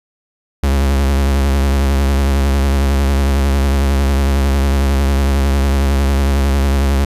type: tone with vibrato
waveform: 45% pulse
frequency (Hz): 68.7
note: C#2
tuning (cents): -15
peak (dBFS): -11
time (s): 0.63-7.05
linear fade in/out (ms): 5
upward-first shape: triangle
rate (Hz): 11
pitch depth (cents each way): 67
effects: resampled to 32000 Hz